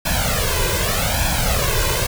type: noise with flanger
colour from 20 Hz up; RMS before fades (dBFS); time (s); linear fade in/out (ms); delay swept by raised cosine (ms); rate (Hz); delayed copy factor
pink; -19; 0.05-2.07; 10; 1.2 to 2.01; 0.83; +0.95
effects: none